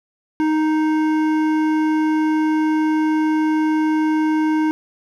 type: tone with hard clipping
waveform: sine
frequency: 311.1 Hz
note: D#4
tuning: in tune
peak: -17 dBFS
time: 0.4-4.71 s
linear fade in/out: 0 ms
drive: 12 dB
effects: none